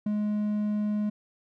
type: tone with ADSR envelope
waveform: triangle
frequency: 209.7 Hz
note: G#3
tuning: 17 cents sharp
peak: -21 dBFS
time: 0.06-1.1 s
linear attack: 6 ms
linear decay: 7 ms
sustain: -2 dB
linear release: 10 ms
effects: none